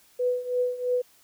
sine tone with tremolo, 496 Hz, B4, 7 cents sharp, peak -20 dBFS, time 0.19-1.02 s, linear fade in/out 10 ms, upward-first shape triangle, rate 3 Hz, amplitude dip 85%, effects white hiss -59 dBFS RMS until 1.23 s

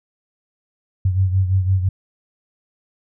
sine beating tone pair, 93.5 / 99.4 Hz, F#2 / G2, +19 / +25 cents, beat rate 5.9 Hz, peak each -15 / -22 dBFS, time 1.05-1.89 s, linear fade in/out 5 ms, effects none

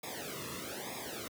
pink noise with flanger, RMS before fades -42 dBFS, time 0.03-1.28 s, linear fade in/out 5 ms, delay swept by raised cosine 0.67 to 1.33 ms, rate 1.1 Hz, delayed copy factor -1, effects high-pass 80 Hz 12 dB/octave

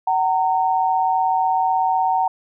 sine tone pair together, 755.2 / 919 Hz, F#5 / A#5, +35 / -25 cents, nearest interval minor third, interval 340 cents, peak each -18 / -19 dBFS, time 0.07-2.28 s, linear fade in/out 5 ms, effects none

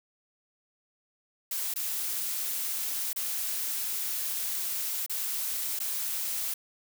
blue noise with dropouts, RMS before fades -32 dBFS, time 1.51-6.54 s, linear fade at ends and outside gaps 5 ms, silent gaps 1.74-1.759 / 3.131-3.161 / 5.063-5.096 / 5.791-5.801 s, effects none

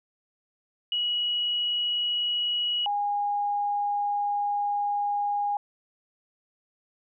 sine tone pair in turn, 2916 / 818.3 Hz, F#7 / G#5, -26 / -26 cents, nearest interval octave + minor seventh, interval 2200 cents, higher first, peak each -24 dBFS, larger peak neither, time 0.92-2.86 / 2.86-5.57 s, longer second, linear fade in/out 2 ms, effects none

